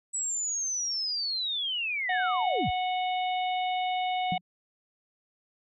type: linear sweep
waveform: sine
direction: down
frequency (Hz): 7902 to 30.87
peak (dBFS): -28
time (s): 0.13-2.71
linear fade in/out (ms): 20
type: harmonic tone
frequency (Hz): 735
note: F#5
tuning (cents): -12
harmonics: 1 / 3 / 4 / 5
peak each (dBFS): -27 / -37 / -39 / -41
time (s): 2.09-4.38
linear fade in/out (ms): 5
type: tone with exponential decay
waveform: sine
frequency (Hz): 177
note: F3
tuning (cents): +23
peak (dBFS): -26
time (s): 4.32-4.41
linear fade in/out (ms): 2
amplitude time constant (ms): 19
effects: none